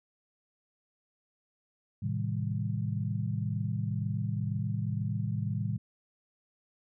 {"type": "chord", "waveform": "sine", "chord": "A half-diminished seventh", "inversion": "none", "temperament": "just", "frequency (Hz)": [110, 132, 158.4, 198], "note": ["A2", "C3", "Eb3", "G3"], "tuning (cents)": [0, 16, 31, 18], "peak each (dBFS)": [-32, -36, -36, -37], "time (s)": [2.02, 5.78], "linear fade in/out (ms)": 10, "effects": []}